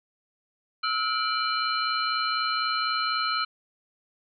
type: tone cluster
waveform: sine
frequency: 1300 / 1424 / 2356 / 2971 / 4140 Hz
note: E6 / F6 / D7 / F#7 / C8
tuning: -24 / +33 / +5 / +6 / -19 cents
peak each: -27 / -32 / -35 / -35 / -30 dBFS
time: 0.83-3.45 s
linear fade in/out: 10 ms
effects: none